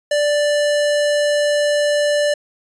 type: tone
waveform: square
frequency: 587.3 Hz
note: D5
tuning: in tune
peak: -15 dBFS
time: 0.11-2.34 s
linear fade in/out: 5 ms
effects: resampled to 22050 Hz